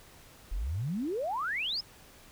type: exponential sweep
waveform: sine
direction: up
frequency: 36.71 to 5350 Hz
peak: -30 dBFS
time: 0.51-1.81 s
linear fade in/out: 10 ms
effects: pink hiss -55 dBFS RMS until 2.31 s